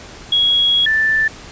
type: tone pair in turn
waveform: sine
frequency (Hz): 3322 / 1764.9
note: G#7 / A6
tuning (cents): 0 / +5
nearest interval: major seventh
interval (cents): 1095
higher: first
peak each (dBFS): -11 / -12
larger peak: first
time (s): 0.32-0.86 / 0.86-1.28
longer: first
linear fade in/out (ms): 5
effects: pink hiss -36 dBFS RMS until 1.51 s + resampled to 16000 Hz